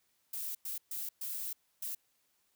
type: noise bursts at uneven times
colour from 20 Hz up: violet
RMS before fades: -39 dBFS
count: 5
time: 0.33-0.55 / 0.65-0.78 / 0.91-1.09 / 1.21-1.53 / 1.82-1.95 s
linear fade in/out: 5 ms
effects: white hiss -75 dBFS RMS until 2.55 s